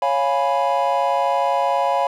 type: chord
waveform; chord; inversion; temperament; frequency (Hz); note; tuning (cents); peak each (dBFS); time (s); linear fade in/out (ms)
triangle; C# dominant seventh; none; equal; 554.4 / 698.5 / 830.6 / 987.8; C#5 / E#5 / G#5 / B5; 0 / 0 / 0 / 0; -20; 0.02-2.07; 2
effects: tanh soft clip ceiling -4 dBFS